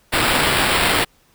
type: noise with sample-and-hold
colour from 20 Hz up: white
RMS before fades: -17 dBFS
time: 0.12-1.05 s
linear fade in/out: 20 ms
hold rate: 6300 Hz
effects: pink hiss -57 dBFS RMS until 1.34 s